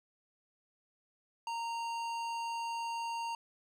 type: tone with hard clipping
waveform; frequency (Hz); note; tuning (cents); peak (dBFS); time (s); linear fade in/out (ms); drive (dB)
sine; 926; A#5; -12; -37; 1.47-3.35; 2; 14
effects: none